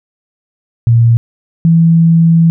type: tone pair in turn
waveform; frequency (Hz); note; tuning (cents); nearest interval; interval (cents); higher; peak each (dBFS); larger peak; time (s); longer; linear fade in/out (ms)
sine; 116.54 / 165.53; A#2 / E3; 0 / +8; tritone; 608; second; -4; neither; 0.87-1.17 / 1.65-2.5; second; 0
effects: none